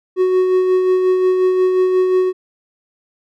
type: tone with tremolo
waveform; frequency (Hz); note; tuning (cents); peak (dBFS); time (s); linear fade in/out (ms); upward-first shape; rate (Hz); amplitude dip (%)
triangle; 370; F#4; 0; -8; 0.16-2.33; 50; sine; 5.6; 35
effects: none